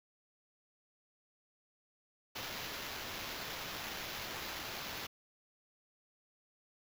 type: noise with sample-and-hold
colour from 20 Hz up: white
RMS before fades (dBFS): -43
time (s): 2.35-5.07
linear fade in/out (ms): 10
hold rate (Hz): 8820
effects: none